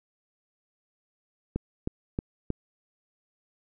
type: click train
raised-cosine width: 3 ms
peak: -15 dBFS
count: 4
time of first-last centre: 1.56-2.503 s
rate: 3.18 Hz
effects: none